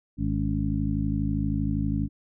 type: harmonic tone with a mistuned harmonic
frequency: 52.5 Hz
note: G#1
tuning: 19 cents sharp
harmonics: 1 / 2 / 3 / 4 / 5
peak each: -30 / -30 / -30 / -30 / -30 dBFS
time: 0.17-2.09 s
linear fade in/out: 50 ms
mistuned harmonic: 5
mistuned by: +120 cents
effects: none

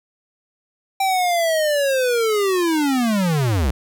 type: linear sweep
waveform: square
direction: down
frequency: 784 to 56.9 Hz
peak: -17 dBFS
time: 1-3.71 s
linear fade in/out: 5 ms
effects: none

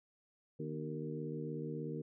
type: harmonic tone with a mistuned harmonic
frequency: 76.6 Hz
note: D#2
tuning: 27 cents flat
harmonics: 2 / 3 / 4 / 5 / 6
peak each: -42 / -46 / -46 / -47 / -45 dBFS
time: 0.59-2.02 s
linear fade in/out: 10 ms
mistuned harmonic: 3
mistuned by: +71 cents
effects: none

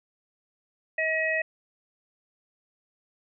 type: harmonic tone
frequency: 636 Hz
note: D#5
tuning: 38 cents sharp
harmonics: 1 / 3 / 4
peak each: -29 / -26 / -31 dBFS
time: 0.98-1.42 s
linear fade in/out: 5 ms
effects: none

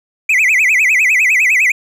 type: tone with vibrato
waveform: triangle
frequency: 2265 Hz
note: C#7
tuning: 37 cents sharp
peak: -7 dBFS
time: 0.29-1.72 s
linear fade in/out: 5 ms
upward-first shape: sine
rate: 9.9 Hz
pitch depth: 250 cents each way
effects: none

